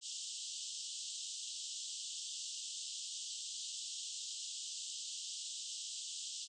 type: band-pass noise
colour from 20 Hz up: white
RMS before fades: -45 dBFS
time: 0.01-6.48 s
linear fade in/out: 50 ms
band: 2900 to 8200 Hz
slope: 96 dB/octave
effects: none